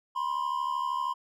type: tone pair together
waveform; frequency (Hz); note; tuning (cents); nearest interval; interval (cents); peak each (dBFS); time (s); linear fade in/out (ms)
triangle; 976 / 1048.9; B5 / C6; -21 / +4; minor second; 125; -30 / -28; 0.15-1.14; 20
effects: none